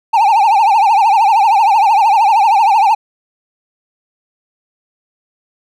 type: tone with vibrato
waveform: triangle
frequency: 846 Hz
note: G#5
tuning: 32 cents sharp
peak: -5 dBFS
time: 0.13-2.95 s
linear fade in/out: 10 ms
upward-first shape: triangle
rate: 13 Hz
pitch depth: 190 cents each way
effects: none